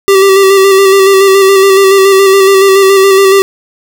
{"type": "tone with vibrato", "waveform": "square", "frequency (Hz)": 389, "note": "G4", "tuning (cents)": -13, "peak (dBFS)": -3, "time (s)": [0.08, 3.42], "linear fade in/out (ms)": 0, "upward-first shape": "square", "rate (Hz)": 7.1, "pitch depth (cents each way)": 25, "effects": []}